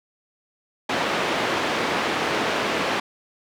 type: band-pass noise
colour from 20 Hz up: pink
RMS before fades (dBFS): -24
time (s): 0.89-3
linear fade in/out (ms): 5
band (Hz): 290 to 3100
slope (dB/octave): 12
effects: none